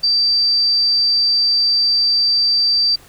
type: tone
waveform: sine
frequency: 4666 Hz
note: D8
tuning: 12 cents flat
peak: -12 dBFS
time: 0.03-2.96 s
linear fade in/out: 10 ms
effects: pink hiss -45 dBFS RMS until 3.08 s